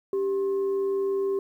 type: tone with frequency modulation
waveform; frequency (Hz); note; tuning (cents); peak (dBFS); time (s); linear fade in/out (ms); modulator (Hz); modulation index
sine; 392; G4; 0; -23; 0.13-1.39; 2; 678; 0.22
effects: 10-bit